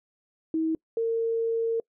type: tone pair in turn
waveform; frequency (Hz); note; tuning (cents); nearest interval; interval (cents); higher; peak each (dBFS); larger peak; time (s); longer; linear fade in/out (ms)
sine; 320.7 / 456.5; E4 / A#4; -48 / -36; tritone; 612; second; -23; neither; 0.54-0.75 / 0.97-1.8; second; 2
effects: noise-tail reverb RT60 0.1 s tail -26 dB re dry